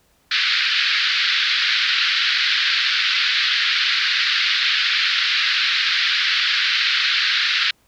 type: band-pass noise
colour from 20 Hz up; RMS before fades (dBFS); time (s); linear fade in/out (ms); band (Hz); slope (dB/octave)
white; -19; 0.31-7.71; 5; 1400 to 4500; 48
effects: pink hiss -60 dBFS RMS until 7.87 s